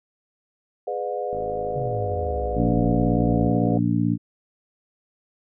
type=chord; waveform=sine; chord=G# diminished seventh; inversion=none; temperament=just; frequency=415.3 / 498.4 / 598 / 717.6 Hz; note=G#4 / B4 / D5 / F5; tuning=0 / +16 / +31 / +47 cents; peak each=-31 / -29 / -31 / -30 dBFS; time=0.87-3.78 s; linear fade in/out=5 ms
type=click train; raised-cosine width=2 ms; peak=-23 dBFS; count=132; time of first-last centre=1.33-3.788 s; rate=53.3 Hz
type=exponential two-way sweep; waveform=sine; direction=down then up; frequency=141 to 42.2 to 66.6 Hz; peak=-27 dBFS; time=1.75-3.5 s; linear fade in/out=10 ms; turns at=2.81 s
type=harmonic tone; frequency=58 Hz; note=A#1; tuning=8 cents flat; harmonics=2 / 3 / 4 / 5; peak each=-24 / -24 / -24 / -24 dBFS; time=2.55-4.18 s; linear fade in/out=50 ms
effects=none